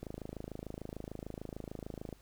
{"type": "click train", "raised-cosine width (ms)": 2, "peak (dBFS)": -28, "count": 57, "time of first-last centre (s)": [0.03, 2.127], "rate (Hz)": 26.7, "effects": ["added 50 Hz sine -61 dBFS peak until 2.21 s", "pink hiss -65 dBFS RMS until 2.21 s"]}